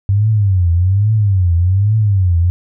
sine tone with vibrato, 96.4 Hz, G2, 28 cents flat, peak -9 dBFS, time 0.09-2.5 s, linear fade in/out 0 ms, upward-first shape triangle, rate 1.2 Hz, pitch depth 250 cents each way, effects none

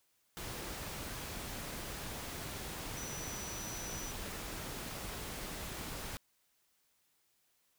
sine tone in noise, 5920 Hz, F#8, in tune, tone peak -45 dBFS, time 2.97-4.11 s, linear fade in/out 0 ms, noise pink, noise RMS -43 dBFS, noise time 0.37-6.17 s, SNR -5 dB, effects white hiss -75 dBFS RMS until 7.78 s

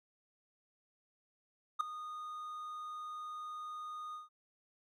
triangle tone with ADSR envelope, 1232 Hz, D#6, 17 cents flat, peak -24 dBFS, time 1.79-4.29 s, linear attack 17 ms, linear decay 3 ms, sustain -16 dB, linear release 150 ms, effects none

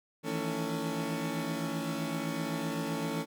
30% pulse tone cluster, 160.1 / 167.9 / 223.2 / 279 / 446.6 Hz, D#3 / E3 / A3 / C#4 / A4, +50 / +32 / +25 / +11 / +26 cents, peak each -36 / -36 / -36 / -34 / -38 dBFS, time 0.23-3.26 s, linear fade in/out 50 ms, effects none

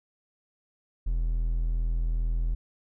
triangle tone, 41.2 Hz, E1, in tune, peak -22 dBFS, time 1.06-2.55 s, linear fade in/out 10 ms, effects none

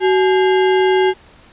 sine tone with sample-and-hold, 375.3 Hz, F#4, 25 cents sharp, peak -10 dBFS, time 0-1.14 s, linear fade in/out 50 ms, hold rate 1225 Hz, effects pink hiss -46 dBFS RMS until 1.52 s + resampled to 8000 Hz

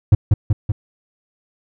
triangle tone with echo, 104.2 Hz, G#2, 6 cents sharp, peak -3 dBFS, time 0.12-0.15 s, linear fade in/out 5 ms, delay 190 ms, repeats 3, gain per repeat -3 dB, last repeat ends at 0.72 s, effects none

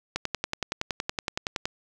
click train, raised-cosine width 0.2 ms, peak -10 dBFS, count 17, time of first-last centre 0.16-1.655 s, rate 10.7 Hz, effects none

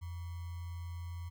sine tone with sample-and-hold, 86 Hz, F2, 26 cents flat, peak -39 dBFS, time 0.01-1.3 s, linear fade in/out 20 ms, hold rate 1050 Hz, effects none

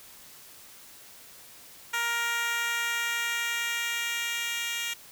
10% pulse tone with high-pass filter sweep, 468.9 Hz, A#4, 10 cents sharp, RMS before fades -30 dBFS, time 1.93-4.94 s, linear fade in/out 10 ms, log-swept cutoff 1200 to 2700 Hz, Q 1.2, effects white hiss -50 dBFS RMS until 5.11 s

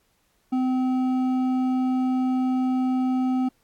triangle tone with hard clipping, 256.7 Hz, C4, 33 cents flat, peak -22 dBFS, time 0.52-3.49 s, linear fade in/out 10 ms, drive 11 dB, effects pink hiss -67 dBFS RMS until 3.63 s + AAC 64 kbps

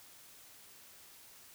silence, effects white hiss -57 dBFS RMS until 1.54 s

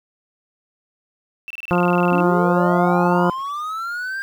sine tone bursts, 2669 Hz, E7, 21 cents sharp, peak -28 dBFS, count 15, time 1.48-2.204 s, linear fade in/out 0 ms, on 24 ms, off 26 ms
harmonic tone, 176.5 Hz, F3, 19 cents sharp, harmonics 1 / 2 / 3 / 4 / 5 / 6 / 7 / 8, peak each -18 / -21 / -23 / -24 / -25 / -26 / -26 / -27 dBFS, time 1.71-3.3 s, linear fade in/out 0 ms
triangle linear sweep, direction up, 255.7 to 1606 Hz, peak -22 dBFS, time 2.12-4.22 s, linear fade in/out 0 ms
effects 8-bit

